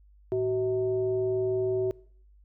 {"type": "tone with frequency modulation", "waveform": "sine", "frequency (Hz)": 377.1, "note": "F#4", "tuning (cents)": 33, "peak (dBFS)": -24, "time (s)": [0.32, 1.91], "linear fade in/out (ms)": 0, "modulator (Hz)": 267, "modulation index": 0.51, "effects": ["noise-tail reverb RT60 0.6 s tail -23 dB re dry", "added 50 Hz sine -54 dBFS peak until 2.44 s"]}